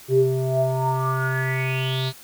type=tone with low-pass filter sweep; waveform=square; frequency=130.81 Hz; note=C3; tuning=in tune; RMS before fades=-22 dBFS; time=0.08-2.13 s; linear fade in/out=50 ms; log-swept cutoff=350 to 4200 Hz; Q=9.8; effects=white hiss -45 dBFS RMS until 2.23 s